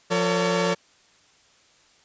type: tone cluster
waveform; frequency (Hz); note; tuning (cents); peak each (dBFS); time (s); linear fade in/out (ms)
sawtooth; 176.7 / 452.2 / 567; F3 / A4 / C#5; +21 / +47 / +39; -21; 0.1-0.75; 20
effects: white hiss -58 dBFS RMS until 2.04 s + resampled to 16000 Hz